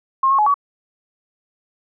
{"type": "tone with pitch steps", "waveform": "sine", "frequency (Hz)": [1069, 1090, 846, 1133], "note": ["C6", "C#6", "G#5", "C#6"], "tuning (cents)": [37, -29, 32, 37], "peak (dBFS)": -12, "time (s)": [0.23, 0.542], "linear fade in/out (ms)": 5, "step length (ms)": 78, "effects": []}